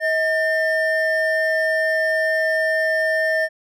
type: tone pair together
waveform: triangle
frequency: 636 / 1798.9 Hz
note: D#5 / A6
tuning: +38 / +38 cents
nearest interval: octave + tritone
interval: 1800 cents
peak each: -18 dBFS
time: 0-3.49 s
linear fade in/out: 50 ms
effects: none